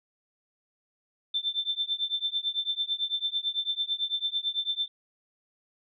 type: tone with tremolo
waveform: sine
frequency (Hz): 3553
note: A7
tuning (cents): +16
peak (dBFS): -23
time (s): 1.34-4.88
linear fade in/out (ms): 5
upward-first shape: triangle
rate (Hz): 9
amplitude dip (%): 100
effects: none